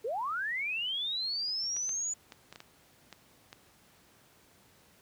sine linear sweep, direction up, 402 to 6980 Hz, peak -31 dBFS, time 0.04-2.14 s, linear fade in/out 10 ms
clicks, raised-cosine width 0.2 ms, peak -28 dBFS, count 8, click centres 1.766 / 1.893 / 2.322 / 2.526 / 2.559 / 2.604 / 3.127 / 3.529 s
effects pink hiss -62 dBFS RMS until 5.01 s + high-pass 80 Hz 12 dB/octave

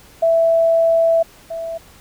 sine tone pair in turn, 661 / 661 Hz, E5 / E5, +5 / +5 cents, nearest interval unison, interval 0 cents, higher neither, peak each -11 / -23 dBFS, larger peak first, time 0.22-1.23 / 1.5-1.78 s, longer first, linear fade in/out 10 ms, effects pink hiss -46 dBFS RMS until 2 s

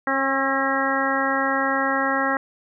harmonic tone with a mistuned harmonic, 270.7 Hz, C#4, 41 cents flat, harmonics 1 / 2 / 3 / 4 / 5 / 6 / 7, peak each -27 / -27 / -27 / -27 / -27 / -27 / -27 dBFS, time 0.07-2.37 s, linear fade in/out 2 ms, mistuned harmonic 5, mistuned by -19 cents, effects none

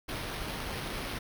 pink noise with sample-and-hold, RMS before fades -37 dBFS, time 0.08-1.19 s, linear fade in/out 10 ms, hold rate 7350 Hz, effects none

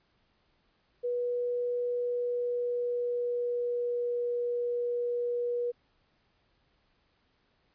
sine tone with pitch glide, 486.9 to 482.1 Hz, B4 to B4, -25 to -42 cents, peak -28 dBFS, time 1.03-5.72 s, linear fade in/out 20 ms, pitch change -17 cents, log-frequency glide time 1.88-4.24 s, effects pink hiss -71 dBFS RMS until 7.74 s + resampled to 11025 Hz

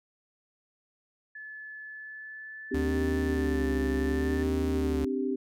sine tone with pitch glide, 1727 to 1772.5 Hz, A6 to A6, -33 to +12 cents, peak -40 dBFS, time 1.35-4.43 s, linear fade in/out 5 ms, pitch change +45 cents, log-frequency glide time 1.83-3.74 s
sine chord, C suspended second, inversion none, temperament equal, 261.6 / 293.7 / 392 Hz, C4 / D4 / G4, 0 / 0 / 0 cents, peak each -30 / -34 / -31 dBFS, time 2.71-5.36 s, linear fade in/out 10 ms
45% pulse tone with vibrato, 73.42 Hz, D2, in tune, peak -30 dBFS, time 2.74-5.05 s, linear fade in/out 5 ms, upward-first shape sine, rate 0.68 Hz, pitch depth 110 cents each way
effects none

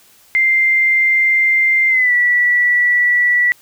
sine tone with pitch glide, 2093 to 1952.8 Hz, C7 to B6, 0 to -20 cents, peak -10 dBFS, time 0.35-3.52 s, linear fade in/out 0 ms, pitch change -120 cents, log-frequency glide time 1.89-2.13 s, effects white hiss -49 dBFS RMS until 3.61 s

